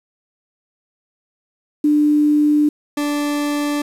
sine / 40% pulse tone pair in turn, 297.5 / 292.2 Hz, D4 / D4, +22 / -9 cents, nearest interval unison, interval 31 cents, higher first, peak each -11 / -17 dBFS, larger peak first, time 1.84-2.69 / 2.97-3.82 s, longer neither, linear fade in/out 5 ms, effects resampled to 32000 Hz + 7-bit

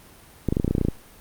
clicks, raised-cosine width 3 ms, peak -8 dBFS, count 12, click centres 0.487 / 0.525 / 0.569 / 0.599 / 0.646 / 0.679 / 0.71 / 0.751 / 0.782 / 0.813 / 0.85 / 0.885 s, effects pink hiss -49 dBFS RMS until 1.2 s + Opus 32 kbps

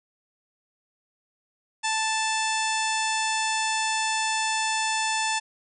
harmonic tone, 880 Hz, A5, in tune, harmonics 1 / 2 / 3 / 4 / 5 / 6 / 7 / 8 / 9 / 10, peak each -27 / -31 / -31 / -34 / -38 / -35 / -39 / -35 / -40 / -37 dBFS, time 1.83-5.4 s, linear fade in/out 20 ms, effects none

